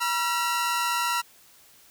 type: tone pair together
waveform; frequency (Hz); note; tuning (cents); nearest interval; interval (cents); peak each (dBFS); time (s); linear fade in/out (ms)
sawtooth; 961 / 1359.1; B5 / F6; -48 / -48; tritone; 600; -23; 0-1.22; 20
effects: white hiss -55 dBFS RMS until 1.9 s